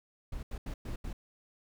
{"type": "noise bursts at uneven times", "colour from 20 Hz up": "brown", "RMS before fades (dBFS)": -38, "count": 5, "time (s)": [[0.32, 0.43], [0.51, 0.58], [0.66, 0.74], [0.85, 0.96], [1.04, 1.13]], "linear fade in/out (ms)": 5, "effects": []}